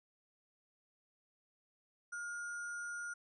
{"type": "tone with sample-and-hold", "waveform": "sine", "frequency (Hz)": 1422, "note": "F6", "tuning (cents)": 31, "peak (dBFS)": -40, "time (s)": [2.12, 3.14], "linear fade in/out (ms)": 10, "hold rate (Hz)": 7350, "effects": ["resampled to 22050 Hz"]}